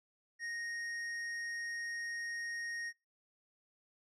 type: tone with hard clipping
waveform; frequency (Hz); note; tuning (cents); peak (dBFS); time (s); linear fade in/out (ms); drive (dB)
triangle; 1864.7; A#6; 0; -40; 0.39-2.93; 50; 13
effects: noise-tail reverb RT60 0.3 s tail -26 dB re dry + low-pass 9000 Hz 12 dB/octave